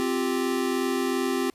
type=chord; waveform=square; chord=C suspended fourth; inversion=none; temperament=equal; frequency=261.6 / 349.2 / 392 Hz; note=C4 / F4 / G4; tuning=0 / 0 / 0 cents; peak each=-28 / -30 / -29 dBFS; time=0-1.5 s; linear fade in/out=0 ms; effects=pink hiss -62 dBFS RMS until 1.54 s + resampled to 32000 Hz